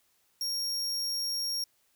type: tone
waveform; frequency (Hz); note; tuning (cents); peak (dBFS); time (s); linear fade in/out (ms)
40% pulse; 5570; F8; -5; -29; 0.41-1.64; 2
effects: white hiss -70 dBFS RMS until 1.95 s